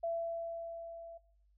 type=tone with level ramp; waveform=sine; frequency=670 Hz; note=E5; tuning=28 cents sharp; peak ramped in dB=-32 to -47 dBFS; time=0.03-1.18 s; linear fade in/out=10 ms; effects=noise-tail reverb RT60 0.6 s tail -21 dB re dry + added 50 Hz sine -66 dBFS peak until 1.57 s